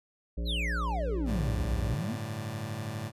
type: harmonic tone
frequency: 58.27 Hz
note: A#1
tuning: in tune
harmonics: 1 / 3 / 5 / 7 / 9 / 10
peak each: -30 / -40 / -44 / -47 / -49 / -50 dBFS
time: 0.37-1.95 s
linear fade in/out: 10 ms
type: exponential two-way sweep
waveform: triangle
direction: down then up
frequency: 4305 to 59.3 to 276.5 Hz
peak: -30 dBFS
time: 0.45-2.17 s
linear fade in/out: 50 ms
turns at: 1.69 s
type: chord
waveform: sawtooth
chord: G suspended second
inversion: none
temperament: just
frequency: 98 / 110.25 / 147 Hz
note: G2 / A2 / D3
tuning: 0 / +4 / +2 cents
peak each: -36 / -32 / -36 dBFS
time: 1.25-3.12 s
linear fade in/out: 50 ms
effects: resampled to 32000 Hz